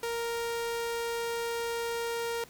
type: tone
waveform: sawtooth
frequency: 466.2 Hz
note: A#4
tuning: in tune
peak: -27 dBFS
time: 0.03-2.44 s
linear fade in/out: 2 ms
effects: pink hiss -54 dBFS RMS until 2.49 s